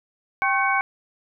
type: tone cluster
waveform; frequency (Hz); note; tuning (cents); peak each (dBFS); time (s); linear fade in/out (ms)
sine; 785 / 1087 / 1530 / 2239; G5 / C#6 / G6 / C#7; +2 / -34 / -42 / +17; -24; 0.42-0.81; 0
effects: none